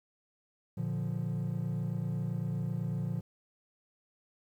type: chord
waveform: triangle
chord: Bb major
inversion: none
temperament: equal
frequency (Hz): 116.54 / 146.83 / 174.61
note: Bb2 / D3 / F3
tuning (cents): 0 / 0 / 0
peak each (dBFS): -33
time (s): 0.77-3.21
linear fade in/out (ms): 10
effects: tanh soft clip ceiling -24 dBFS + 11-bit